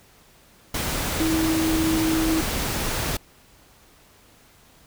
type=tone in noise; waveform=sine; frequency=320.6 Hz; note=E4; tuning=48 cents flat; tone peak=-20 dBFS; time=1.2-2.41 s; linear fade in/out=5 ms; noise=pink; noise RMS=-26 dBFS; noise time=0.74-3.17 s; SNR=+3 dB; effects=pink hiss -54 dBFS RMS until 4.86 s